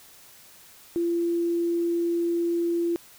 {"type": "tone", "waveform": "sine", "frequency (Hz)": 341.1, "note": "F4", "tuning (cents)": -41, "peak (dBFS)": -22, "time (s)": [0.96, 2.96], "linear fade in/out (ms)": 0, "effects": ["white hiss -51 dBFS RMS until 3.18 s"]}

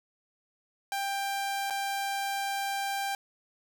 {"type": "tone with dropouts", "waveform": "sawtooth", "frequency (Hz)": 791, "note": "G5", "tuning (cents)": 15, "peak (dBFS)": -26, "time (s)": [0.92, 3.15], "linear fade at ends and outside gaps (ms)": 1, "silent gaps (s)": [1.7, 1.706], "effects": []}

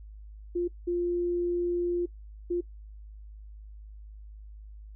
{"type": "tone bursts at uneven times", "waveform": "sine", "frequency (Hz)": 349.7, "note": "F4", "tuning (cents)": 2, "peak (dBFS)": -25, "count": 3, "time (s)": [[0.55, 0.68], [0.87, 2.06], [2.5, 2.61]], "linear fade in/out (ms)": 10, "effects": ["noise-tail reverb RT60 0.1 s tail -20 dB re dry", "added 52 Hz sine -43 dBFS peak until 4.95 s"]}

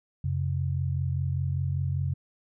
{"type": "tone pair together", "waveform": "sine", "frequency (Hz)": [90.44, 135.5], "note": ["F#2", "C#3"], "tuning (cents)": [-39, -39], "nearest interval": "perfect fifth", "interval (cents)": 700, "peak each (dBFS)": -28, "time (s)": [0.24, 2.14], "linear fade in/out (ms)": 5, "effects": []}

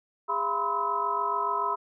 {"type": "tone cluster", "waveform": "sine", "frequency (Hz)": [407, 683, 983, 1030, 1288], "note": ["G#4", "F5", "B5", "C6", "E6"], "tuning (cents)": [-35, -39, -8, -28, -41], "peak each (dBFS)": [-36, -37, -29, -30, -31], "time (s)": [0.28, 1.76], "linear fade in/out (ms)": 20, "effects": []}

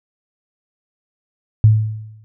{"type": "tone with exponential decay", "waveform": "sine", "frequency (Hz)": 108.5, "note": "A2", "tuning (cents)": -24, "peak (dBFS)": -4, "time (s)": [1.64, 2.24], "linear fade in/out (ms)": 0, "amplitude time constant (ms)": 130, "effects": []}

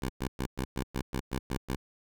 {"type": "tone bursts", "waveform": "10% pulse", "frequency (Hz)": 65.41, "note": "C2", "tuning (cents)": 0, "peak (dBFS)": -22, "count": 10, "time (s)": [0.02, 1.76], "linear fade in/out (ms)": 5, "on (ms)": 75, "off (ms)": 110, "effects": []}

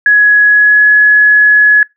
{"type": "tone with pitch glide", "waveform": "sine", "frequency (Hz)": [1678, 1692.6], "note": ["G#6", "G#6"], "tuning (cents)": [17, 32], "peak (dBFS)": -3, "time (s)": [0.06, 1.83], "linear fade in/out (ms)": 2, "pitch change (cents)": 15, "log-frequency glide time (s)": [0.46, 0.86], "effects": ["noise-tail reverb RT60 0.2 s tail -26 dB re dry"]}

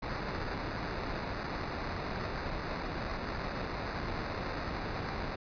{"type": "noise with sample-and-hold", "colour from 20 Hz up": "pink", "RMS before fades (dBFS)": -37, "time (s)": [0.02, 5.36], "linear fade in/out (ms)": 10, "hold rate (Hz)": 3150, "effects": ["resampled to 11025 Hz"]}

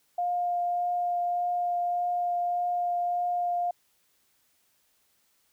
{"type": "tone with vibrato", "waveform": "sine", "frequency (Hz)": 706, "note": "F5", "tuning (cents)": 19, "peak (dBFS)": -25, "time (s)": [0.18, 3.71], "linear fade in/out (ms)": 5, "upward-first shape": "triangle", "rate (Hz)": 1.7, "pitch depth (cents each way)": 9, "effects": ["white hiss -69 dBFS RMS until 5.52 s"]}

